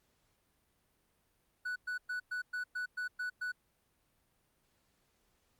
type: tone bursts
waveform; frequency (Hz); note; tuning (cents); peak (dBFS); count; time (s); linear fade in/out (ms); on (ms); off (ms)
triangle; 1481; F#6; +1; -33; 9; 1.65-3.52; 10; 110; 110
effects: pink hiss -75 dBFS RMS until 5.59 s + Opus 48 kbps